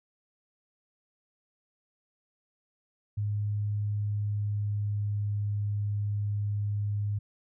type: tone with pitch glide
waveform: sine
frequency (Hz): 103.83 to 103.05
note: G#2 to G#2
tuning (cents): 0 to -13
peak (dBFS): -27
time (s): 3.17-7.19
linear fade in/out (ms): 10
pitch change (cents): -13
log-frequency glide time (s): 3.81-5.45
effects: none